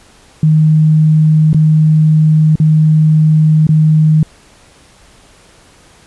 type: tone with dropouts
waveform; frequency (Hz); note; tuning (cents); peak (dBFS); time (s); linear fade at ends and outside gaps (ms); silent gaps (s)
sine; 155.56; D#3; 0; -5; 0.43-4.23; 2; 1.531-1.545 / 2.556-2.6 / 3.669-3.69
effects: pink hiss -44 dBFS RMS until 6.06 s + resampled to 24000 Hz